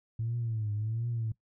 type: tone with vibrato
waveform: sine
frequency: 111.3 Hz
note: A2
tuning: 20 cents sharp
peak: -29 dBFS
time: 0.19-1.32 s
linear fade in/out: 5 ms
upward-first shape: triangle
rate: 1.4 Hz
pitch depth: 130 cents each way
effects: noise-tail reverb RT60 0.1 s tail -20 dB re dry + tanh soft clip ceiling -25 dBFS